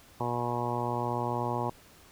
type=harmonic tone; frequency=120.5 Hz; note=B2; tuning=42 cents flat; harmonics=1 / 2 / 3 / 4 / 5 / 6 / 7 / 8 / 9; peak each=-35 / -38 / -37 / -39 / -39 / -40 / -35 / -36 / -40 dBFS; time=0.2-1.7 s; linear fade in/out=5 ms; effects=pink hiss -56 dBFS RMS until 2.11 s